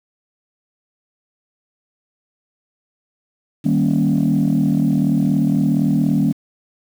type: chord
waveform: sine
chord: Eb dominant seventh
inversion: none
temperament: equal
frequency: 155.56 / 196 / 233.1 / 277.2 Hz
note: Eb3 / G3 / Bb3 / Db4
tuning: 0 / 0 / 0 / 0 cents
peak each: -18 dBFS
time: 3.64-6.33 s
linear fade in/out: 20 ms
effects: tanh soft clip ceiling -8 dBFS + 7-bit